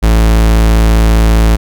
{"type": "tone", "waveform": "45% pulse", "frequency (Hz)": 55, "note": "A1", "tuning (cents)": 0, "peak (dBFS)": -5, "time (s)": [0.02, 1.57], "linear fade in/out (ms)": 20, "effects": []}